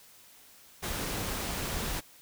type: noise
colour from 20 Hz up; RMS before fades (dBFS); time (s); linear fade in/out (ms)
pink; -34; 0.82-2.01; 20
effects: white hiss -56 dBFS RMS until 2.21 s